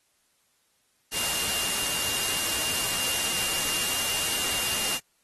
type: tone in noise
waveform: sine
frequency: 2800 Hz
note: F7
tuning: 4 cents sharp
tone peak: -34 dBFS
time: 1.11-5 s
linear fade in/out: 50 ms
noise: white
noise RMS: -28 dBFS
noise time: 1.11-5 s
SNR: -9 dB
effects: white hiss -69 dBFS RMS until 5.23 s + AAC 32 kbps